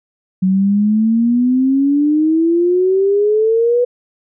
sine exponential sweep, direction up, 185 to 493.9 Hz, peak -10 dBFS, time 0.42-3.85 s, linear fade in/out 10 ms, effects none

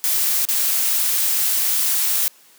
blue noise with dropouts, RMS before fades -19 dBFS, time 0.04-2.28 s, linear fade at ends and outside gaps 0 ms, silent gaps 0.452-0.487 s, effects white hiss -51 dBFS RMS until 2.58 s + high-pass 200 Hz 12 dB/octave

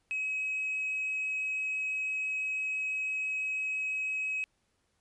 triangle tone with hard clipping, 2551 Hz, D#7, 43 cents sharp, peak -30 dBFS, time 0.11-4.44 s, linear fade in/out 0 ms, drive 2 dB, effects pink hiss -75 dBFS RMS until 5 s + resampled to 24000 Hz

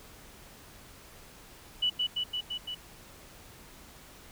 sine tone with echo, 2960 Hz, F#7, in tune, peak -24 dBFS, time 1.82-1.9 s, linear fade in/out 10 ms, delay 170 ms, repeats 5, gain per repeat -2 dB, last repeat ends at 2.75 s, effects pink hiss -52 dBFS RMS until 4.31 s

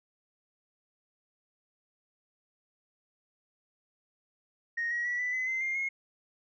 sine tone with pitch steps, 1864.7 / 1903.9 / 1943.9 / 1984.7 / 2026 / 2069 / 2112 / 2157 Hz, A#6 / A#6 / B6 / B6 / B6 / C7 / C7 / C#7, 0 / +36 / -28 / +8 / +44 / -20 / +16 / -48 cents, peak -28 dBFS, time 4.77-5.89 s, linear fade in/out 10 ms, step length 140 ms, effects tanh soft clip ceiling -25 dBFS

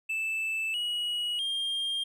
triangle tone with pitch steps, 2637 / 2909 / 3209 Hz, E7 / F#7 / G7, 0 / -30 / +40 cents, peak -27 dBFS, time 0.09-2.04 s, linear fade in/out 10 ms, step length 650 ms, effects none

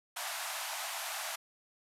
pink band-pass noise, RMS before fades -39 dBFS, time 0.16-1.36 s, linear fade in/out 10 ms, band 620 to 14000 Hz, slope 96 dB/octave, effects none

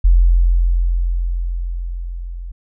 sine tone with level ramp, 43.4 Hz, F1, 10 cents flat, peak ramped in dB -6 to -26 dBFS, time 0.04-2.52 s, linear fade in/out 10 ms, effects none

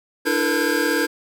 square tone cluster, 297.6 / 333.4 / 447.2 / 485 / 1611 Hz, D4 / E4 / A4 / B4 / G6, +23 / +20 / +28 / -31 / +47 cents, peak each -25 / -26 / -27 / -26 / -24 dBFS, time 0.25-1.07 s, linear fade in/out 20 ms, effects none

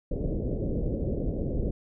pink low-pass noise, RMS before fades -29 dBFS, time 0.11-1.71 s, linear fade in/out 5 ms, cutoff 560 Hz, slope 48 dB/octave, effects none

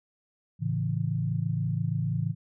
sine chord, A major, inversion none, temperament equal, 110 / 138.59 / 164.81 Hz, A2 / C#3 / E3, 0 / 0 / 0 cents, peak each -30 dBFS, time 0.59-2.35 s, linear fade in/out 50 ms, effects none

